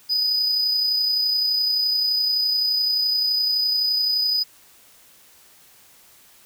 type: tone with amplitude modulation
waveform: triangle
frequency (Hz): 4978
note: D#8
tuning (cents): 0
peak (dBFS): -16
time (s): 0.09-4.44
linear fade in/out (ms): 20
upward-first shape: sine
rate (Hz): 31.7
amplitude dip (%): 30
effects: white hiss -52 dBFS RMS until 6.45 s